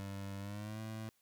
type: tone with pitch glide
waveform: 25% pulse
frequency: 98.6 to 110.04 Hz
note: G2 to A2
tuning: +11 to +1 cents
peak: -38 dBFS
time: 0-1.09 s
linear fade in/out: 0 ms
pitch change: +190 cents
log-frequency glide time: 0.38-0.8 s
effects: white hiss -75 dBFS RMS until 1.21 s